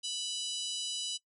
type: harmonic tone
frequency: 987.8 Hz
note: B5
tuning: in tune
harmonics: 3 / 4 / 5 / 6 / 7 / 8 / 9 / 10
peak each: -38 / -40 / -42 / -44 / -45 / -46 / -47 / -48 dBFS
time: 0.03-1.18 s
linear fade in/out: 20 ms
effects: noise-tail reverb RT60 0.1 s tail -21 dB re dry